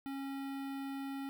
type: tone with notch filter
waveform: square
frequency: 273.7 Hz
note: C#4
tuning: 22 cents flat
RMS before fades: -41 dBFS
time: 0.06-1.29 s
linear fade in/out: 0 ms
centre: 6600 Hz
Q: 0.72
effects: none